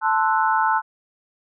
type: chord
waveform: sine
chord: F# half-diminished seventh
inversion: first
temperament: equal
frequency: 880 / 1046.5 / 1318.5 / 1480 Hz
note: A5 / C6 / E6 / F#6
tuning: 0 / 0 / 0 / 0 cents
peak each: -19 / -24 / -24 / -24 dBFS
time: 0.01-0.82 s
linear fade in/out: 50 ms
effects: none